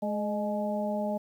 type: harmonic tone with a mistuned harmonic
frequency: 211.1 Hz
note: G#3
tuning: 29 cents sharp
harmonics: 1 / 2 / 3 / 4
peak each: -31 / -41 / -31 / -37 dBFS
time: 0.02-1.18 s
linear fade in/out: 10 ms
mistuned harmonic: 3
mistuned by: -47 cents
effects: 10-bit